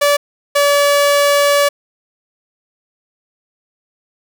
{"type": "tone pair in turn", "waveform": "sawtooth", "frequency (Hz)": [577, 573], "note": ["D5", "D5"], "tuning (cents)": [-31, -43], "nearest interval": "unison", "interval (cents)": 12, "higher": "first", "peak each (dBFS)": -6, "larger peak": "neither", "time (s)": [[0.01, 0.17], [0.55, 1.69]], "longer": "second", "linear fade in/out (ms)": 10, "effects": []}